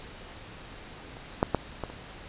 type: clicks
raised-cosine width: 1 ms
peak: -30 / -7 / -9 / -18 / -26 dBFS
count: 5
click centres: 1.169 / 1.429 / 1.547 / 1.837 / 1.9 s
effects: pink hiss -45 dBFS RMS until 2.28 s + resampled to 8000 Hz